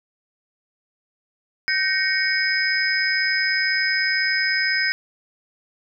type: tone cluster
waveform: sine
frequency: 1542 / 1872 / 2222 / 5040 Hz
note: G6 / A#6 / C#7 / D#8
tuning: -29 / +7 / +4 / +21 cents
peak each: -24 dBFS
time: 1.68-4.92 s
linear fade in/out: 0 ms
effects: none